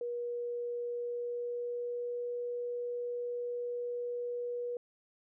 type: tone with pitch glide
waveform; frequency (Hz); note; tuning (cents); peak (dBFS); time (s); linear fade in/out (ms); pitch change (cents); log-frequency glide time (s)
sine; 480 to 483.9; B4 to B4; -49 to -35; -34; 0.01-4.77; 2; +14; 0.84-2.29
effects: none